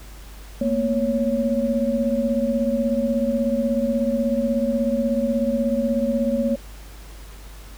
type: tone cluster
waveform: sine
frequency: 225.1 / 241.5 / 555 Hz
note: A3 / B3 / C#5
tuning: +40 / -39 / +2 cents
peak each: -23 dBFS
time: 0.61-6.56 s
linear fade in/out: 5 ms
effects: added 50 Hz sine -38 dBFS peak until 7.77 s + pink hiss -46 dBFS RMS until 7.77 s